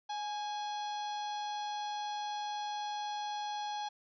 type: harmonic tone with a mistuned harmonic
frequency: 836 Hz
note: G#5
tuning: 11 cents sharp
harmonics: 1 / 2 / 3 / 4 / 5 / 6 / 7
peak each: -36 / -51 / -56 / -47 / -50 / -56 / -55 dBFS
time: 0.09-3.89 s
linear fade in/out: 10 ms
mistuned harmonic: 2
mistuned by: -44 cents
effects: none